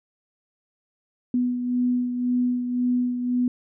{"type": "beating tone pair", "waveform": "sine", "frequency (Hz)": [246.9, 248.8], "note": ["B3", "B3"], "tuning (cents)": [0, 13], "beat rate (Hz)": 1.9, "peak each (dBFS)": [-21, -30], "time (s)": [1.34, 3.48], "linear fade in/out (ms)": 2, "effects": []}